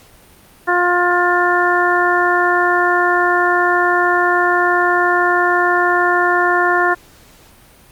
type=harmonic tone; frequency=353.9 Hz; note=F4; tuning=23 cents sharp; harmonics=1 / 2 / 3 / 4 / 5; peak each=-18 / -18 / -18 / -18 / -18 dBFS; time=0.67-6.95 s; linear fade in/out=20 ms; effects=pink hiss -46 dBFS RMS until 7.91 s + Opus 48 kbps